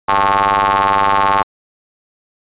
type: ring-modulated tone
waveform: sawtooth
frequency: 99.1 Hz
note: G2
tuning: 19 cents sharp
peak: -4 dBFS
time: 0.08-1.43 s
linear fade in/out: 10 ms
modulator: 982 Hz
effects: resampled to 8000 Hz